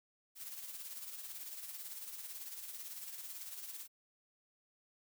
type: noise with tremolo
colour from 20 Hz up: blue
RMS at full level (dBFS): -45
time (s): 0.35-3.88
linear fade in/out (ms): 50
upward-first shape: sine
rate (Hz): 18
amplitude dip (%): 50
effects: none